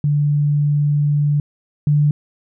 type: tone pair in turn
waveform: sine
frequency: 146.4 / 147.5 Hz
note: D3 / D3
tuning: -5 / +8 cents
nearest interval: unison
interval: 13 cents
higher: second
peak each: -13 / -11 dBFS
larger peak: second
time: 0.04-1.4 / 1.87-2.11 s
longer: first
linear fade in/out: 2 ms
effects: none